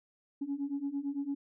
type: beating tone pair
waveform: sine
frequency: 275.8 / 284.7 Hz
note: C#4 / C#4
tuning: -9 / +46 cents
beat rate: 8.9 Hz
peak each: -36 / -34 dBFS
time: 0.41-1.35 s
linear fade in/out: 10 ms
effects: tanh soft clip ceiling -27 dBFS